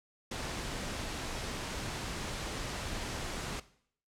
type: noise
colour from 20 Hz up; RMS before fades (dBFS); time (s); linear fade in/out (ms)
pink; -38; 0.31-3.6; 5
effects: noise-tail reverb RT60 0.6 s tail -17 dB re dry + low-pass 8000 Hz 12 dB/octave